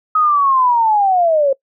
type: linear sweep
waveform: sine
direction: down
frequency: 1271 to 532 Hz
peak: -10 dBFS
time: 0.15-1.53 s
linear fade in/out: 5 ms
effects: noise-tail reverb RT60 0.1 s tail -24 dB re dry